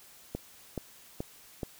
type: click train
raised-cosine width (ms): 2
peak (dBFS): -20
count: 4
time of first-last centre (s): 0.35-1.632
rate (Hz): 2.34
effects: white hiss -55 dBFS RMS until 1.79 s